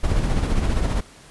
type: noise with tremolo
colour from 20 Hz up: brown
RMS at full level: -18 dBFS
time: 0.03-1.01 s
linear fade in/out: 10 ms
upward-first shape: sine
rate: 15 Hz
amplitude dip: 45%
effects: pink hiss -47 dBFS RMS until 1.3 s + resampled to 24000 Hz